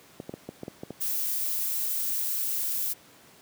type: clicks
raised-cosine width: 2 ms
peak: -21 dBFS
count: 8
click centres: 0.201 / 0.294 / 0.339 / 0.49 / 0.633 / 0.681 / 0.834 / 0.906 s
type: noise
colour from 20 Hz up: violet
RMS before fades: -29 dBFS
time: 1-2.94 s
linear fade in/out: 20 ms
effects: pink hiss -54 dBFS RMS until 3.41 s + high-pass 150 Hz 12 dB/octave